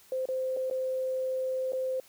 sine tone with dropouts, 519 Hz, C5, 14 cents flat, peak -28 dBFS, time 0.12-2 s, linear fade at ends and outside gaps 2 ms, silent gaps 0.256-0.287 / 0.566-0.57 / 0.7-0.71 / 1.722-1.732 s, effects white hiss -58 dBFS RMS until 2.08 s

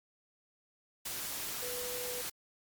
sine tone in noise, 493.9 Hz, B4, in tune, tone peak -41 dBFS, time 1.62-2.22 s, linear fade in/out 10 ms, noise white, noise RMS -39 dBFS, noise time 1.05-2.3 s, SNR -5 dB, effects Opus 48 kbps

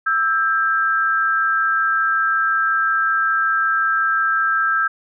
sine tone pair together, 1318.5 / 1593.1 Hz, E6 / G6, 0 / +28 cents, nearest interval minor third, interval 328 cents, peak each -18 dBFS, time 0.06-4.88 s, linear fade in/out 10 ms, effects none

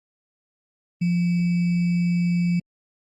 sine tone with sample-and-hold, 174.61 Hz, F3, in tune, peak -18 dBFS, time 1.01-2.6 s, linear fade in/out 10 ms, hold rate 2450 Hz, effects low-pass 5000 Hz 12 dB/octave + Opus 32 kbps

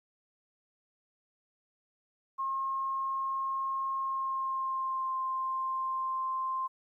sine tone with pitch glide, 1074 to 1050.1 Hz, C6 to C6, +45 to +6 cents, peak -30 dBFS, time 2.38-6.68 s, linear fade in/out 20 ms, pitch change -39 cents, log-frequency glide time 3.98-5.16 s, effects 12-bit

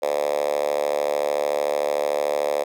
5% pulse tone with high-pass filter, 73.42 Hz, D2, in tune, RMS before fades -23 dBFS, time 0.02-2.64 s, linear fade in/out 10 ms, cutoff 540 Hz, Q 5.7, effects none

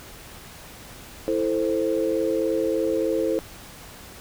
sine chord, A minor, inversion second, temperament equal, 329.6 / 440 / 523.3 Hz, E4 / A4 / C5, 0 / 0 / 0 cents, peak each -25 dBFS, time 1.28-3.39 s, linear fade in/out 0 ms, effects pink hiss -43 dBFS RMS until 4.2 s

